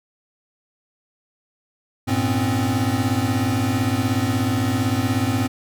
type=tone cluster; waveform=square; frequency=99.3 / 115.4 / 252.1 / 269.2 Hz; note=G2 / A#2 / B3 / C4; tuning=+23 / -17 / +36 / +49 cents; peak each=-25 dBFS; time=2.07-5.48 s; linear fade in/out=20 ms; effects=none